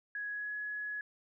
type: tone with pitch glide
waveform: sine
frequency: 1669 to 1687.4 Hz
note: G#6 to G#6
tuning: +8 to +27 cents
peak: -36 dBFS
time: 0.15-1.01 s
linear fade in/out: 2 ms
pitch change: +19 cents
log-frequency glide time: 0.3-0.54 s
effects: none